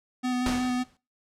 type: tone with vibrato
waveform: square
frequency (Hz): 250.2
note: B3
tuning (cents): +23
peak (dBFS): -26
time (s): 0.23-0.84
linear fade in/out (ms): 20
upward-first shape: square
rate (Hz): 5.4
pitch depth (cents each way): 11
type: noise with exponential decay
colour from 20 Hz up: pink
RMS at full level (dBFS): -28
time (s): 0.46-0.97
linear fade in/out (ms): 2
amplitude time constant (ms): 110
effects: noise-tail reverb RT60 0.3 s tail -20 dB re dry + low-pass 8000 Hz 12 dB/octave